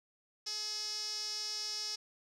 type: tone with band-pass filter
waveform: sawtooth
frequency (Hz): 424.8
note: G#4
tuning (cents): +39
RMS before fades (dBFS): -39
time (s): 0.46-1.96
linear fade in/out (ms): 10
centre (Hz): 5300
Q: 8.9
effects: none